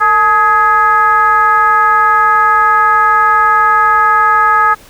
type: tone with frequency modulation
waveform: sine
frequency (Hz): 1264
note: D#6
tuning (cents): +27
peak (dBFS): -6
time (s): 0-4.75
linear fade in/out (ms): 20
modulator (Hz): 403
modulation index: 0.94
effects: pink hiss -40 dBFS RMS until 4.89 s